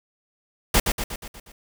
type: noise with echo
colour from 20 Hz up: pink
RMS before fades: -17 dBFS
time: 0.74-0.8 s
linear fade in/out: 5 ms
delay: 120 ms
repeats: 6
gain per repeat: -5 dB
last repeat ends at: 1.52 s
effects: none